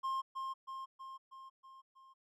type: tone with echo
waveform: triangle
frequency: 1063 Hz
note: C6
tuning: 27 cents sharp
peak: -32 dBFS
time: 0.03-0.22 s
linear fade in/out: 20 ms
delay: 320 ms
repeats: 6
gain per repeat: -4 dB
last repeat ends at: 2.14 s
effects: none